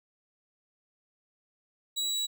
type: tone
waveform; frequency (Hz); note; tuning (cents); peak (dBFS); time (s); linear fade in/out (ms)
30% pulse; 3901; B7; -22; -26; 1.96-2.27; 20
effects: none